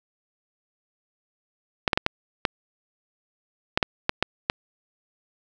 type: clicks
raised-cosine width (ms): 0.3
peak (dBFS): -3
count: 10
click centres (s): 1.878 / 1.932 / 1.975 / 2.064 / 2.452 / 3.775 / 3.828 / 4.094 / 4.226 / 4.499
effects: none